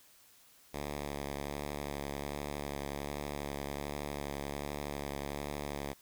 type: tone with vibrato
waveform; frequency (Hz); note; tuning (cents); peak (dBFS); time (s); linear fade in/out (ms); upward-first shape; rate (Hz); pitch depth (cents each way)
5% pulse; 71.7; D2; -41; -26; 0.73-5.94; 20; sine; 1.3; 26
effects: white hiss -62 dBFS RMS until 6.01 s